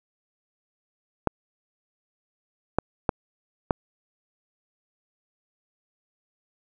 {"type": "clicks", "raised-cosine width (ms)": 1, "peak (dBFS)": -6, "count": 4, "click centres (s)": [1.273, 2.786, 3.092, 3.708], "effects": []}